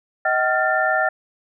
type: tone cluster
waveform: sine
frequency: 631 / 758 / 1391 / 1787 Hz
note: D#5 / F#5 / F6 / A6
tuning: +24 / +42 / -7 / +26 cents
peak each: -22 dBFS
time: 0.25-1.09 s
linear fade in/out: 5 ms
effects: none